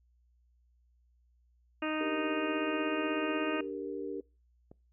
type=harmonic tone; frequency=310 Hz; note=D#4; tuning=6 cents flat; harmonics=1 / 2 / 3 / 4 / 5 / 6 / 7 / 8 / 9; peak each=-34 / -38 / -44 / -40 / -43 / -45 / -50 / -42 / -43 dBFS; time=1.82-3.61 s; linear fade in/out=5 ms
type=chord; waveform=sine; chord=G minor; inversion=second; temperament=equal; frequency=293.7 / 392 / 466.2 Hz; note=D4 / G4 / Bb4; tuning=0 / 0 / 0 cents; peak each=-40 / -39 / -40 dBFS; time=2-4.21 s; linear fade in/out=10 ms
type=click; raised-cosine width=2 ms; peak=-37 dBFS; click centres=4.715 s
effects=noise-tail reverb RT60 0.3 s tail -24 dB re dry + added 60 Hz sine -65 dBFS peak until 4.92 s